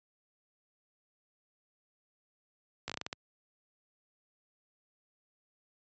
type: slowing click train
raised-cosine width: 0.2 ms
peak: -19 dBFS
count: 8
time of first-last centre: 2.88-3.129 s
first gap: 16 ms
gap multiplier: 1.26
effects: high-pass 80 Hz 12 dB/octave + resampled to 16000 Hz